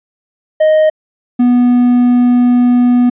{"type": "tone pair in turn", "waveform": "triangle", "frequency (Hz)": [622.3, 245.1], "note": ["D#5", "B3"], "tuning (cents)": [0, -13], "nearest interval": "octave + major third", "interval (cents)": 1613, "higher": "first", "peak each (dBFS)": -4, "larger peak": "neither", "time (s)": [[0.6, 0.9], [1.39, 3.1]], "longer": "second", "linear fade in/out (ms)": 10, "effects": ["resampled to 8000 Hz"]}